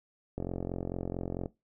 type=click train; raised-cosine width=2 ms; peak=-21 dBFS; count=49; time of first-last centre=0.38-1.459 s; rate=44.5 Hz; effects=noise-tail reverb RT60 0.2 s tail -19 dB re dry